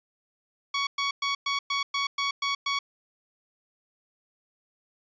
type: tone bursts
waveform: 15% pulse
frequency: 1120 Hz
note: C#6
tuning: 18 cents sharp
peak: -19 dBFS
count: 9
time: 0.74-2.79 s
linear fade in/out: 5 ms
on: 130 ms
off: 110 ms
effects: resampled to 16000 Hz